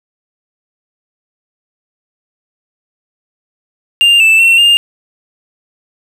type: tone with pitch steps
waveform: triangle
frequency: 2799 / 2643 / 2711 / 2810 Hz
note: F7 / E7 / E7 / F7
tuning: +3 / +4 / +48 / +10 cents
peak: -3 dBFS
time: 4.01-4.77 s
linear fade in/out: 0 ms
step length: 190 ms
effects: none